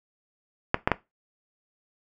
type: clicks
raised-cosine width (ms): 0.5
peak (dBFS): -4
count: 3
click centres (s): 0.744 / 0.875 / 0.917
effects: noise-tail reverb RT60 0.2 s tail -17 dB re dry